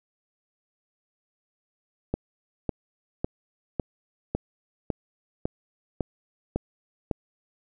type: click train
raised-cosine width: 2 ms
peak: -12 dBFS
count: 10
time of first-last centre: 2.14-7.112 s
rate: 1.81 Hz
effects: none